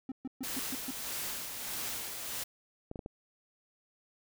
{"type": "tone bursts", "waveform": "triangle", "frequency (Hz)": 261.6, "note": "C4", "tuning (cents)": 0, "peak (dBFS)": -33, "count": 6, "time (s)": [0.09, 0.908], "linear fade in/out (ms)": 2, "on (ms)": 28, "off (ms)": 130}
{"type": "noise with tremolo", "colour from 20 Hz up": "white", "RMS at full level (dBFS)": -37, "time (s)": [0.43, 2.44], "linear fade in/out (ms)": 10, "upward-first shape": "sine", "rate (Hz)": 1.6, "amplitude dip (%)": 40}
{"type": "clicks", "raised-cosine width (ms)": 2, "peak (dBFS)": -27, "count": 4, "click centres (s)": [2.914, 2.958, 2.992, 3.061]}
{"effects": []}